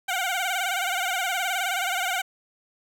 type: tone with vibrato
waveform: 15% pulse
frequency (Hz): 740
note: F#5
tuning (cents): 0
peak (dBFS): -18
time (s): 0.08-2.22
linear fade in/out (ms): 10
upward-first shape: sine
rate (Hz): 19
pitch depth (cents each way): 97
effects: none